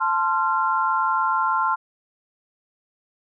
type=chord; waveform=sine; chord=F major; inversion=first; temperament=equal with one note detuned; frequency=880 / 1046.5 / 1376.1 Hz; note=A5 / C6 / F6; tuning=0 / 0 / -26 cents; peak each=-24 / -22 / -23 dBFS; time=0-1.76 s; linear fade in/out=20 ms; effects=none